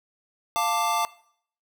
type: chord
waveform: square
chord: D minor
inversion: first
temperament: equal with one note detuned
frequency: 698.5 / 888.2 / 1174.7 Hz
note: F5 / A5 / D6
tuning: 0 / +16 / 0 cents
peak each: -29 / -27 / -27 dBFS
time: 0.56-1.05 s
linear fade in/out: 0 ms
effects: noise-tail reverb RT60 0.6 s tail -19 dB re dry